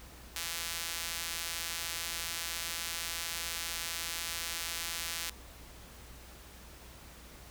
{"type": "tone with high-pass filter", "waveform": "sawtooth", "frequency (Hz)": 167.9, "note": "E3", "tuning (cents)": 32, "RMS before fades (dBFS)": -38, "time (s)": [0.36, 5.3], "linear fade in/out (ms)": 0, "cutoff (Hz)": 2600, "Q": 0.54, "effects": ["added 60 Hz sine -53 dBFS peak until 7.5 s", "pink hiss -53 dBFS RMS until 7.5 s"]}